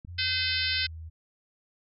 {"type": "click", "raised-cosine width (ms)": 5, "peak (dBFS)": -31, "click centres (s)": 0.049}
{"type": "tone with pitch glide", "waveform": "sine", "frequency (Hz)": [87.31, 80.53], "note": ["F2", "E2"], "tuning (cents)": [0, -40], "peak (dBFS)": -38, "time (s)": [0.07, 1.1], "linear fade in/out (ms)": 20, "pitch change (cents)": -140, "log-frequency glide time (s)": [0.26, 0.69]}
{"type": "harmonic tone", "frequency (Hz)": 513, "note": "C5", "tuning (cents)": -34, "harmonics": [3, 4, 5, 6, 7, 8, 9, 10], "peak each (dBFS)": [-34, -34, -34, -34, -34, -34, -34, -34], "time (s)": [0.18, 0.87], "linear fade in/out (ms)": 10}
{"effects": []}